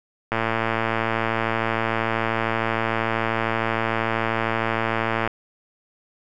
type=click train; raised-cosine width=0.5 ms; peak=-7 dBFS; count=561; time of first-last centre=0.32-5.276 s; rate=113 Hz; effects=none